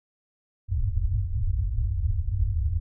white low-pass noise, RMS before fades -25 dBFS, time 0.68-2.8 s, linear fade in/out 20 ms, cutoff 110 Hz, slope 96 dB/octave, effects none

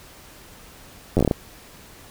slowing click train, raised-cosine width 2 ms, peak -5 dBFS, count 8, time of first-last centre 1.17-1.312 s, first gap 10 ms, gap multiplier 1.23, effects pink hiss -46 dBFS RMS until 2.1 s

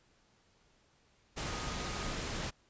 sine tone in noise, 1244.5 Hz, D#6, in tune, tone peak -47 dBFS, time 1.46-2.13 s, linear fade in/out 20 ms, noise pink, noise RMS -38 dBFS, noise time 1.36-2.51 s, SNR -12 dB, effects pink hiss -69 dBFS RMS until 2.69 s + resampled to 16000 Hz

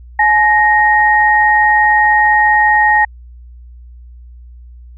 sine tone pair together, 849.6 / 1864.7 Hz, G#5 / A#6, +39 / 0 cents, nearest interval octave + major second, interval 1361 cents, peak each -10 dBFS, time 0.19-3.05 s, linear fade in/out 5 ms, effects added 60 Hz sine -33 dBFS peak until 4.97 s

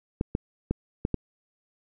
clicks, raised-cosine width 3 ms, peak -12 dBFS, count 5, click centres 0.211 / 0.351 / 0.71 / 1.051 / 1.143 s, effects none

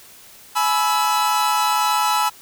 45% pulse chord, E major, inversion first, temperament equal with one note detuned, 846.1 / 987.8 / 1318.5 Hz, G#5 / B5 / E6, +32 / 0 / 0 cents, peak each -21 dBFS, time 0.55-2.3 s, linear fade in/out 20 ms, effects white hiss -45 dBFS RMS until 2.41 s

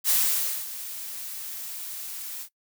blue noise with ADSR envelope, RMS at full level -21 dBFS, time 0.04-2.49 s, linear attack 53 ms, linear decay 560 ms, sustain -15 dB, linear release 77 ms, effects noise-tail reverb RT60 0.1 s tail -20 dB re dry

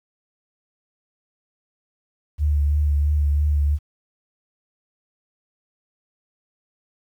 sine tone with vibrato, 73.42 Hz, D2, in tune, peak -16 dBFS, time 2.38-3.79 s, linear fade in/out 50 ms, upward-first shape triangle, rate 3 Hz, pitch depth 37 cents each way, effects 9-bit

